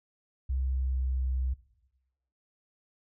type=tone with pitch glide; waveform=sine; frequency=65.41 to 64.36 Hz; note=C2 to C2; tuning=0 to -28 cents; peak=-27 dBFS; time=0.49-1.54 s; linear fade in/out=10 ms; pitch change=-28 cents; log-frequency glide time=0.64-1.13 s; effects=noise-tail reverb RT60 1.0 s tail -18 dB re dry